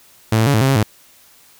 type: tone with pitch steps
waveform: sawtooth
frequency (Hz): 110.7 / 111.5 / 141.3 / 109.2 / 133.7 / 136.2 / 106.8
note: A2 / A2 / C#3 / A2 / C3 / C#3 / G#2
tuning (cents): +11 / +23 / +34 / -13 / +38 / -30 / +49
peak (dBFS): -8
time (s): 0.32-0.831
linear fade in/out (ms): 5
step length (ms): 73
effects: white hiss -49 dBFS RMS until 1.59 s